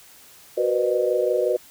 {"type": "tone cluster", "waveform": "sine", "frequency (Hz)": [371.5, 482.5, 508, 608], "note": ["F#4", "B4", "B4", "D#5"], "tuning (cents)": [7, -40, 49, -40], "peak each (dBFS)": -24, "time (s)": [0.57, 1.57], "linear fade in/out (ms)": 10, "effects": ["white hiss -49 dBFS RMS until 1.7 s"]}